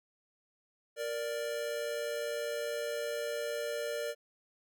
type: tone pair together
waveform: square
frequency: 467.6 / 587.3 Hz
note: A#4 / D5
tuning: +5 / 0 cents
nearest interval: major third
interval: 395 cents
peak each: -38 / -37 dBFS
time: 0.96-4.15 s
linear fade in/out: 50 ms
effects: none